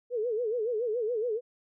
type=tone with vibrato; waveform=sine; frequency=458.1 Hz; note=A#4; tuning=30 cents flat; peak=-27 dBFS; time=0.1-1.41 s; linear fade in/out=50 ms; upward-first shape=sine; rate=7.1 Hz; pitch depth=150 cents each way; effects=none